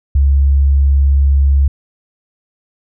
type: tone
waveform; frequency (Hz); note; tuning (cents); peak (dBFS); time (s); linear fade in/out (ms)
sine; 69.3; C#2; 0; -7; 0.15-1.68; 5
effects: none